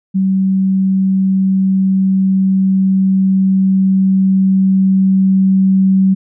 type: tone with level ramp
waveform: sine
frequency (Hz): 191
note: G3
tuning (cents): -45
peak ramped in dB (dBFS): -10 to -7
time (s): 0.14-6.15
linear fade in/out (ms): 20
effects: none